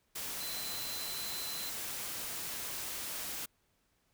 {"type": "tone in noise", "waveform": "sine", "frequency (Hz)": 4056, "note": "B7", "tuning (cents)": 45, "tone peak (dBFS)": -42, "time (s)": [0.4, 1.7], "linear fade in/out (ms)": 10, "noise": "white", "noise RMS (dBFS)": -40, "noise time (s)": [0.15, 3.46], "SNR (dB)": -5, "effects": ["pink hiss -75 dBFS RMS until 4.13 s"]}